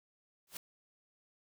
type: noise with exponential growth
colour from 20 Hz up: white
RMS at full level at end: -39 dBFS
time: 0.47-0.57 s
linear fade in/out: 2 ms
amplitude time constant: 21 ms
effects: none